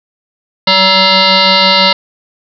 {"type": "tone with frequency modulation", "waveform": "sine", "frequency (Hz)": 2460, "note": "D#7", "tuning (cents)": -20, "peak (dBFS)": -5, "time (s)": [0.67, 1.93], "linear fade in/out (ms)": 5, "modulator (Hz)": 378, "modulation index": 5.5, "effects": []}